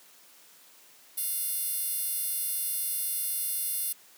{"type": "tone with high-pass filter", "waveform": "10% pulse", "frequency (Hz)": 708, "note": "F5", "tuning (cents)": 23, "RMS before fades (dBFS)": -31, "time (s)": [1.17, 3.93], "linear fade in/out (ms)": 10, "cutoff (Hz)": 11000, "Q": 1.2, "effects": ["white hiss -56 dBFS RMS until 4.17 s", "high-pass 200 Hz 12 dB/octave"]}